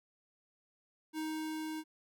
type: tone with level ramp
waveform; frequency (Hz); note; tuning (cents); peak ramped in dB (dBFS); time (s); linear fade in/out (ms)
square; 313.3; D#4; +12; -36 to -39; 1.13-1.84; 50
effects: none